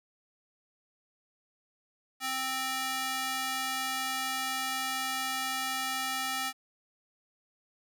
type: tone with high-pass filter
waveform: square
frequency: 262.1 Hz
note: C4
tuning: 3 cents sharp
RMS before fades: -33 dBFS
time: 2.2-6.53 s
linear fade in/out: 50 ms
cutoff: 1100 Hz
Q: 0.68
effects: none